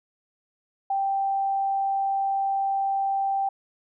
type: tone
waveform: sine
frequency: 784 Hz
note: G5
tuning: in tune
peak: -22 dBFS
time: 0.9-3.49 s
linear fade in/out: 5 ms
effects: none